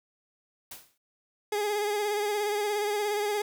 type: noise with exponential decay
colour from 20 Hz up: white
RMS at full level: -39 dBFS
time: 0.71-0.98 s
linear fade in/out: 5 ms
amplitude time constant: 58 ms
type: tone with vibrato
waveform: 30% pulse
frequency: 415.3 Hz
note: G#4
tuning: in tune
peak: -24 dBFS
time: 1.52-3.42 s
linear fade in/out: 5 ms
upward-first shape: sine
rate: 17 Hz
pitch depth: 38 cents each way
effects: none